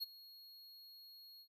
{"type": "tone with ADSR envelope", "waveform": "square", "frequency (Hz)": 4305, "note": "C8", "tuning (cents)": 49, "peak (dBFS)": -37, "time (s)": [0, 1.48], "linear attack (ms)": 28, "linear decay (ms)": 19, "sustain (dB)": -19, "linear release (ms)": 74, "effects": []}